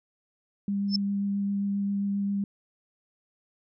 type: tone with vibrato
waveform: sine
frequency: 200 Hz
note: G3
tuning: 35 cents sharp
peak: -25 dBFS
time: 0.68-2.44 s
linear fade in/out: 2 ms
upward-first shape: sine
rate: 7.5 Hz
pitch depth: 9 cents each way
type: tone with exponential growth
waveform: sine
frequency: 5274 Hz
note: E8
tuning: in tune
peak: -20 dBFS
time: 0.88-0.96 s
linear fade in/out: 5 ms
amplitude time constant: 17 ms
effects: none